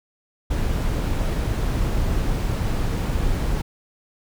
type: noise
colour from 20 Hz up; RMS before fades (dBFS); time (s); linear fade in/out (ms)
brown; -22; 0.5-3.62; 10
effects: none